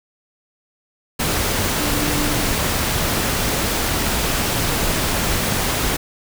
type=tone in noise; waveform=sine; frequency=295.8 Hz; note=D4; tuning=13 cents sharp; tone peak=-25 dBFS; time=1.8-2.44 s; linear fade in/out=10 ms; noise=pink; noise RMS=-20 dBFS; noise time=1.19-5.97 s; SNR=-8 dB; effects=none